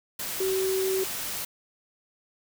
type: tone in noise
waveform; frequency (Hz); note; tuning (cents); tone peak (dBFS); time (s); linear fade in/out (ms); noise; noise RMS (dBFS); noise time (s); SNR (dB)
sine; 380.2; F#4; +47; -24; 0.4-1.04; 5; white; -33; 0.19-1.45; +6
effects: none